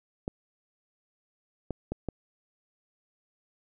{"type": "clicks", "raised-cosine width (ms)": 2, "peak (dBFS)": -18, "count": 4, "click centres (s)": [0.279, 1.707, 1.92, 2.087], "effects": []}